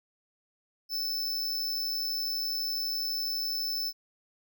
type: tone with amplitude modulation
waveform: square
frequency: 5274 Hz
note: E8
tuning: in tune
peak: -28 dBFS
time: 0.89-3.93 s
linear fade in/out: 50 ms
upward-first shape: sine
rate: 132 Hz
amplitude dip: 40%
effects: none